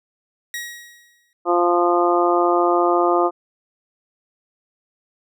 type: tone with exponential decay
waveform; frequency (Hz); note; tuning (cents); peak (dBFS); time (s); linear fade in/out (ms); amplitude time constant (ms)
sawtooth; 1900; A#6; +33; -21; 0.54-1.33; 1; 170
type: harmonic tone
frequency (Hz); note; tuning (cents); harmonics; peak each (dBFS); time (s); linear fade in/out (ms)
174.61; F3; 0; 2 / 3 / 4 / 5 / 6 / 7; -18 / -23 / -20 / -25 / -25 / -22; 1.45-3.31; 50
effects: none